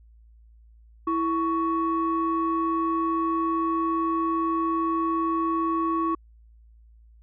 sine tone pair together, 329.1 / 1115.6 Hz, E4 / C#6, -3 / +11 cents, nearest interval octave + major sixth, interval 2114 cents, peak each -24 dBFS, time 1.07-6.15 s, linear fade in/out 5 ms, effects tanh soft clip ceiling -16 dBFS + added 56 Hz sine -50 dBFS peak until 7.22 s

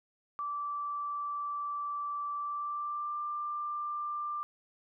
sine tone with pitch glide, 1164 to 1187.1 Hz, D6 to D6, -16 to +18 cents, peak -33 dBFS, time 0.39-4.43 s, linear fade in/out 0 ms, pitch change +34 cents, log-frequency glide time 2.35-3.19 s, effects none

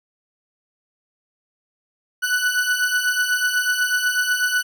40% pulse beating tone pair, 1480 / 1488.1 Hz, F#6 / F#6, 0 / +9 cents, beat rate 8.1 Hz, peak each -23 / -19 dBFS, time 2.22-4.63 s, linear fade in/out 20 ms, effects none

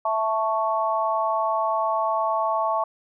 sine chord, A major, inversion second, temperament equal, 659.3 / 880 / 1108.7 Hz, E5 / A5 / C#6, 0 / 0 / 0 cents, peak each -25 dBFS, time 0.05-2.84 s, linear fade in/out 5 ms, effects none

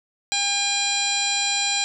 harmonic tone, 806 Hz, G5, 48 cents sharp, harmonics 1 / 2 / 3 / 4 / 5 / 6 / 7 / 9 / 10, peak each -30 / -34 / -27 / -29 / -25 / -33 / -35 / -27 / -35 dBFS, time 0.32-1.84 s, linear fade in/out 0 ms, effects none

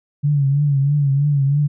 sine tone with vibrato, 141.9 Hz, C#3, 41 cents sharp, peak -13 dBFS, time 0.23-1.68 s, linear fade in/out 20 ms, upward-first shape triangle, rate 3.1 Hz, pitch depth 83 cents each way, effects none

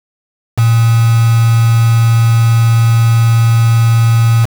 sine tone with quantisation, 114.8 Hz, A#2, 26 cents flat, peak -6 dBFS, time 0.57-4.46 s, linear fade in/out 20 ms, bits 3, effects none

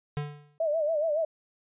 square tone with exponential decay, 146.83 Hz, D3, in tune, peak -27 dBFS, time 0.17-0.58 s, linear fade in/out 0 ms, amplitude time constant 87 ms
sine tone with vibrato, 623 Hz, D#5, 2 cents sharp, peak -24 dBFS, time 0.6-1.25 s, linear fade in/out 5 ms, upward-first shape sine, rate 7.1 Hz, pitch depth 110 cents each way
effects resampled to 8000 Hz

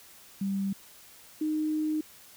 sine tone pair in turn, 196 / 308.5 Hz, G3 / D#4, 0 / -15 cents, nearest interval minor sixth, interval 785 cents, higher second, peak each -27 / -26 dBFS, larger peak second, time 0.41-0.73 / 1.41-2.01 s, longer second, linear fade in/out 5 ms, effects white hiss -53 dBFS RMS until 2.36 s

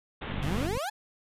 pink low-pass noise, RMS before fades -37 dBFS, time 0.21-0.67 s, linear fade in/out 10 ms, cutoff 3700 Hz, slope 96 dB/octave
click train, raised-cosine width 5 ms, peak -23 dBFS, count 24, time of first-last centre 0.3-0.772 s, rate 48.7 Hz
30% pulse exponential sweep, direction up, 121.2 to 880 Hz, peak -28 dBFS, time 0.42-0.9 s, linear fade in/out 10 ms
effects resampled to 32000 Hz

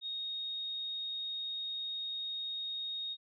sine tone, 3729 Hz, A#7, in tune, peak -36 dBFS, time 0.01-3.17 s, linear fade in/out 50 ms, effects none

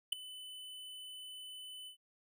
square tone with ADSR envelope, 3011 Hz, F#7, 30 cents sharp, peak -27 dBFS, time 0.12-1.97 s, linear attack 8 ms, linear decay 4 ms, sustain -20 dB, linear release 100 ms, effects none

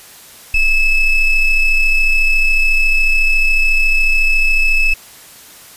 triangle ring-modulated tone, 1293 Hz, E6, 34 cents flat, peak -4 dBFS, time 0.54-4.94 s, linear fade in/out 5 ms, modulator 1310 Hz, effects white hiss -39 dBFS RMS until 5.76 s + resampled to 32000 Hz

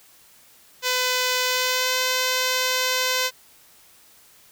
5% pulse tone with pitch glide, 504 to 511 Hz, B4 to C5, +35 to -41 cents, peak -9 dBFS, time 0.82-3.31 s, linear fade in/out 50 ms, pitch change +24 cents, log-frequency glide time 1.43-1.96 s, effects white hiss -53 dBFS RMS until 4.51 s

